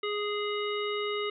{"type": "harmonic tone", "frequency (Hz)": 415.3, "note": "G#4", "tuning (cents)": 0, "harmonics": [1, 3, 5, 7, 9], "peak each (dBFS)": [-31, -36, -38, -39, -41], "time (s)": [0.03, 1.3], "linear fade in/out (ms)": 5, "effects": []}